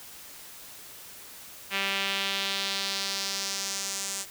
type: tone with band-pass filter sweep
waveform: sawtooth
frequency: 196 Hz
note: G3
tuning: in tune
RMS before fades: -31 dBFS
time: 1.7-4.26 s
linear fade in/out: 50 ms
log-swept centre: 2600 to 7700 Hz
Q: 2
effects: white hiss -46 dBFS RMS until 4.3 s